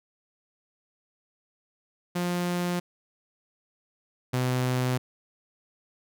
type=tone pair in turn; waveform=sawtooth; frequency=176.5 / 126.79 Hz; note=F3 / B2; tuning=+19 / +46 cents; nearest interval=tritone; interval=573 cents; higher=first; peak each=-22 / -20 dBFS; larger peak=second; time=2.15-2.8 / 4.33-4.98 s; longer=neither; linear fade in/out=10 ms; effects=none